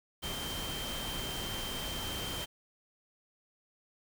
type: tone in noise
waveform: sine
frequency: 3136 Hz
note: G7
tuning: in tune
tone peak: -40 dBFS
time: 0.22-2.46 s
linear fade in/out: 20 ms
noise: pink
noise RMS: -39 dBFS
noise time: 0.22-2.46 s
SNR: -4 dB
effects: none